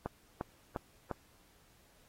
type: click train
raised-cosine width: 1 ms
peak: -21 dBFS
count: 4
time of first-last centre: 0.06-1.113 s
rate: 2.85 Hz
effects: pink hiss -66 dBFS RMS until 2.08 s + AAC 48 kbps